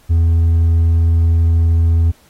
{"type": "tone with hard clipping", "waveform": "sine", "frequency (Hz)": 83.1, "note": "E2", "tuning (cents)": 15, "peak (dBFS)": -10, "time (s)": [0.09, 2.12], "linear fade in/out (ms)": 20, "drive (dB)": 2, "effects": ["pink hiss -51 dBFS RMS until 2.29 s", "AAC 48 kbps"]}